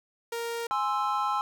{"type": "tone", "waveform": "sawtooth", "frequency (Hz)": 466.1, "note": "A#4", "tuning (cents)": 0, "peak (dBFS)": -27, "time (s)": [0.32, 0.67], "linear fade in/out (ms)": 5}
{"type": "chord", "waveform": "triangle", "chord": "Ab augmented", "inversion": "none", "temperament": "equal", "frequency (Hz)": [830.6, 1046.5, 1318.5], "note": ["Ab5", "C6", "E6"], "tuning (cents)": [0, 0, 0], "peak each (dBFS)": -28, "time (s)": [0.71, 1.41], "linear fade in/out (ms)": 0}
{"effects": []}